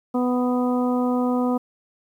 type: harmonic tone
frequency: 248.5 Hz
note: B3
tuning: 11 cents sharp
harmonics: 1 / 2 / 3 / 4 / 5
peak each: -20 / -26 / -30 / -32 / -34 dBFS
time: 0.14-1.58 s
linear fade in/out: 10 ms
effects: 9-bit